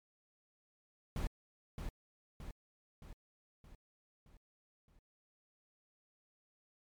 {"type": "noise with echo", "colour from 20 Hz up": "brown", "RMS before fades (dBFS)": -36, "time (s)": [1.16, 1.27], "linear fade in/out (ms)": 2, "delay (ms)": 620, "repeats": 6, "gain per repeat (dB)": -5, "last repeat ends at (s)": 4.99, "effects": ["MP3 96 kbps"]}